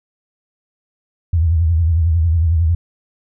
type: tone with vibrato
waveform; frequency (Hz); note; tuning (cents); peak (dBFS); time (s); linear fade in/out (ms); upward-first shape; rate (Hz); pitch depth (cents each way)
sine; 82.41; E2; 0; -11; 1.33-2.75; 5; triangle; 11; 130
effects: none